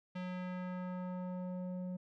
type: tone with low-pass filter sweep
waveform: square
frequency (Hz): 182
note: F#3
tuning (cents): -28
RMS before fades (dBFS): -41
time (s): 0.15-1.97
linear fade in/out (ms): 10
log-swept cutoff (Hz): 3000 to 420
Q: 1.2
effects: none